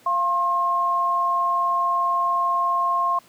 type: tone pair together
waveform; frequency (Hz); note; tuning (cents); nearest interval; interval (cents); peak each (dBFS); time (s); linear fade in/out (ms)
sine; 693.7 / 1069; F5 / C6; -12 / +37; perfect fifth; 749; -27 / -19; 0.06-3.19; 5
effects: pink hiss -53 dBFS RMS until 3.28 s + high-pass 150 Hz 12 dB/octave